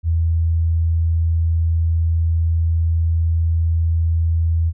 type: tone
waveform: sine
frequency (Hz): 82.41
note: E2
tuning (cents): 0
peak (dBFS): -14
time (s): 0.03-4.73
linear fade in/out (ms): 50
effects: none